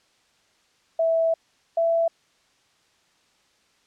sine tone pair in turn, 656 / 665.9 Hz, E5 / E5, -9 / +17 cents, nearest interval unison, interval 26 cents, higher second, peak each -18 dBFS, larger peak neither, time 0.99-1.34 / 1.77-2.08 s, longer first, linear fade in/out 5 ms, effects white hiss -63 dBFS RMS until 3.86 s + low-pass 6000 Hz 12 dB/octave

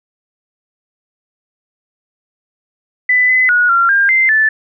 sine tone with pitch steps, 1997 / 2021 / 1455 / 1376 / 1603 / 2080 / 1751 Hz, B6 / B6 / F#6 / F6 / G6 / C7 / A6, +19 / +39 / -29 / -26 / +38 / -11 / -9 cents, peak -8 dBFS, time 3.09-4.49 s, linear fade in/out 5 ms, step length 200 ms, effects none

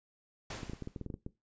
pink noise with exponential decay, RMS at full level -39 dBFS, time 0.5-1.06 s, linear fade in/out 5 ms, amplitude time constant 120 ms
clicks, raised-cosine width 3 ms, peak -27 dBFS, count 11, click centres 0.632 / 0.697 / 0.734 / 0.823 / 0.874 / 0.962 / 1.013 / 1.063 / 1.102 / 1.141 / 1.264 s
effects noise-tail reverb RT60 0.2 s tail -18 dB re dry + resampled to 16000 Hz

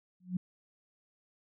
sine tone with exponential growth, 181.6 Hz, F#3, 32 cents flat, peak -26 dBFS, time 0.2-0.37 s, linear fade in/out 5 ms, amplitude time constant 35 ms, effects none

